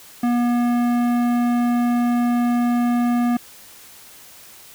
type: tone with tanh clipping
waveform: sine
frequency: 240.8 Hz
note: B3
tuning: 44 cents flat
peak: -18 dBFS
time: 0.23-3.37 s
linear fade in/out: 5 ms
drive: 15 dB
effects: white hiss -44 dBFS RMS until 4.74 s